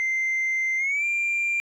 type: tone with pitch glide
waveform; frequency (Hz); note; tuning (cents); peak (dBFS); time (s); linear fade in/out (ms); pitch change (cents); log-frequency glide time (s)
sine; 2083 to 2379; C7 to D7; -8 to +22; -20; 0-1.6; 0; +230; 0.77-1.05
effects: tanh soft clip ceiling -20 dBFS + 10-bit